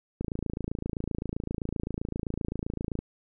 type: click train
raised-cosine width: 3 ms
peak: -18 dBFS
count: 78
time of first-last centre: 0.21-2.99 s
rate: 27.7 Hz
effects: none